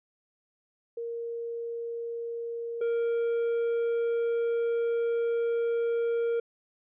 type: tone pair in turn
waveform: sine / triangle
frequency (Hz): 466.2 / 466.2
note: A#4 / A#4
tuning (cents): 0 / 0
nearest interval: unison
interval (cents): 0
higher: neither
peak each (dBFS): -32 / -23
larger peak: second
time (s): 0.97-2.81 / 2.81-6.4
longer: second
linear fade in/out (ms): 5
effects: resampled to 8000 Hz